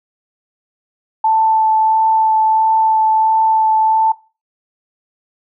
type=tone with vibrato; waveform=sine; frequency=880 Hz; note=A5; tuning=in tune; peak=-10 dBFS; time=1.24-4.12 s; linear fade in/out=5 ms; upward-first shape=sine; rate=1.5 Hz; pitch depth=9 cents each way; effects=noise-tail reverb RT60 0.3 s tail -17 dB re dry